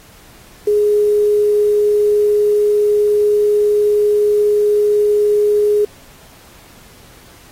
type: tone with quantisation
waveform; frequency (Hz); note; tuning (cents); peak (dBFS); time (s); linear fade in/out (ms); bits
sine; 416.6; G#4; +5; -10; 0.67-5.85; 5; 6
effects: pink hiss -44 dBFS RMS until 7.51 s + AAC 48 kbps